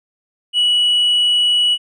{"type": "tone with tanh clipping", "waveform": "sine", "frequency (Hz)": 2936, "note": "F#7", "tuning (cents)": -14, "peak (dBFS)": -12, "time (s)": [0.53, 1.78], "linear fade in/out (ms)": 50, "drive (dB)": 1, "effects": []}